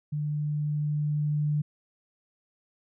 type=tone with level ramp; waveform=sine; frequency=149 Hz; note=D3; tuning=25 cents sharp; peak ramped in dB=-27 to -23 dBFS; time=0.12-1.62 s; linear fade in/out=10 ms; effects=none